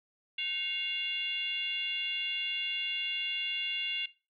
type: tone with frequency modulation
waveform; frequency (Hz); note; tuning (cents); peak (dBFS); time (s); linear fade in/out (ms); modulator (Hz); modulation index
sine; 2794; F7; 0; -31; 0.38-4.06; 5; 631; 0.91
effects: noise-tail reverb RT60 0.3 s tail -18 dB re dry